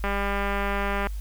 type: click train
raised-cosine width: 0.5 ms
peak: -13 dBFS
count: 207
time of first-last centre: 0.04-1.07 s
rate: 200 Hz
effects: added 50 Hz sine -29 dBFS peak until 1.2 s + white hiss -52 dBFS RMS until 1.2 s